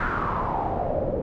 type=noise with low-pass filter sweep; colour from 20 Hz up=pink; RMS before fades=-26 dBFS; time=0-1.22 s; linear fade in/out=5 ms; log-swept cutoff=1500 to 480 Hz; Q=5.5; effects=none